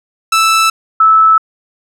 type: tone pair in turn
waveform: sawtooth / sine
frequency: 1318.5 / 1308.6 Hz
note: E6 / E6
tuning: 0 / -13 cents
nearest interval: unison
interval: 13 cents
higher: first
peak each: -4 dBFS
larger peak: neither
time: 0.32-0.7 / 1-1.38 s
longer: neither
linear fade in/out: 5 ms
effects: low-pass 11000 Hz 12 dB/octave